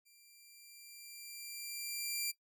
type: tone with level ramp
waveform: 10% pulse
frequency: 2369 Hz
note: D7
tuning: 14 cents sharp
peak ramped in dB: -54 to -25 dBFS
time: 0.05-2.32 s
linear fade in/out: 20 ms
effects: noise-tail reverb RT60 0.1 s tail -18 dB re dry